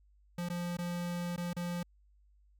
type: tone with dropouts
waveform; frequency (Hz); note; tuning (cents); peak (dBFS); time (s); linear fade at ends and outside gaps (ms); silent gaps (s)
square; 174.61; F3; 0; -35; 0.38-1.83; 5; 0.488-0.499 / 0.77-0.786 / 1.363-1.377 / 1.532-1.565
effects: added 50 Hz sine -62 dBFS peak until 2.59 s